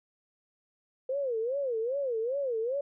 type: tone with vibrato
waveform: sine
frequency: 501 Hz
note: B4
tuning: 25 cents sharp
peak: -28 dBFS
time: 1.09-2.81 s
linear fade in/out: 5 ms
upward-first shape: sine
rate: 2.5 Hz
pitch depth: 220 cents each way
effects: none